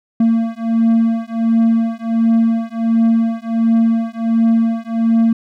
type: beating tone pair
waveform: triangle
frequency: 227.1 / 228.5 Hz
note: A#3 / A#3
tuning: -45 / -34 cents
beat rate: 1.4 Hz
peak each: -13 dBFS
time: 0.2-5.33 s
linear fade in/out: 5 ms
effects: none